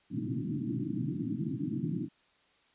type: band-pass noise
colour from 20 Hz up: white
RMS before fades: -34 dBFS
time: 0.1-2.09 s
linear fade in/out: 50 ms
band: 110 to 330 Hz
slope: 96 dB/octave
effects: white hiss -67 dBFS RMS until 2.74 s + resampled to 8000 Hz